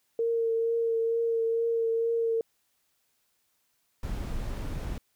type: tone with vibrato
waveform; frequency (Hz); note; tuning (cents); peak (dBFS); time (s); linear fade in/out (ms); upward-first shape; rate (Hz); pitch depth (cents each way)
sine; 458.4; A#4; -29; -24; 0.19-2.41; 2; triangle; 2.2; 20
type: noise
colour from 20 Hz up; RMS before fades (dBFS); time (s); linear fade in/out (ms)
brown; -33; 4.03-4.98; 2
effects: white hiss -73 dBFS RMS until 5.15 s